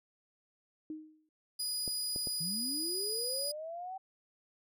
sine tone with exponential decay, 311.1 Hz, D#4, in tune, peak -36 dBFS, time 0.9-1.29 s, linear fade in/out 2 ms, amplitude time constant 84 ms
25% pulse tone, 4933 Hz, D#8, 16 cents flat, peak -29 dBFS, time 1.59-3.52 s, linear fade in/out 10 ms
clicks, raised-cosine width 2 ms, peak -29 dBFS, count 3, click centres 1.878 / 2.161 / 2.272 s
sine linear sweep, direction up, 152.8 to 773 Hz, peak -39 dBFS, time 2.4-3.98 s, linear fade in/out 10 ms
effects none

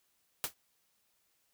white noise with exponential decay, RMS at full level -30 dBFS, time 0.44-0.54 s, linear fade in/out 0 ms, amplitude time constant 20 ms, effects white hiss -75 dBFS RMS until 1.53 s

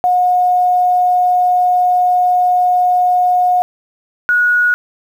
sine tone pair in turn, 723 / 1456.1 Hz, F#5 / F#6, -40 / -28 cents, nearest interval octave, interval 1212 cents, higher second, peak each -9 dBFS, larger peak neither, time 0.04-3.62 / 4.29-4.74 s, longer first, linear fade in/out 0 ms, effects 7-bit

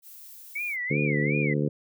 violet noise, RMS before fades -46 dBFS, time 0.02-0.77 s, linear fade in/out 50 ms
sine tone with vibrato, 2183 Hz, C#7, 27 cents flat, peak -28 dBFS, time 0.55-1.54 s, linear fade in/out 10 ms, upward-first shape sine, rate 2.7 Hz, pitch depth 200 cents each way
harmonic tone, 73.42 Hz, D2, in tune, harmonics 2 / 3 / 4 / 5 / 6 / 7, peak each -26 / -30 / -31 / -33 / -32 / -35 dBFS, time 0.9-1.69 s, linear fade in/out 10 ms
effects none

